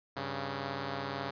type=tone pair together; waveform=5% pulse; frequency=98 / 137.95 Hz; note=G2 / C#3; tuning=0 / -8 cents; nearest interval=tritone; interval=592 cents; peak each=-29 / -25 dBFS; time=0.16-1.31 s; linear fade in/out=10 ms; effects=resampled to 11025 Hz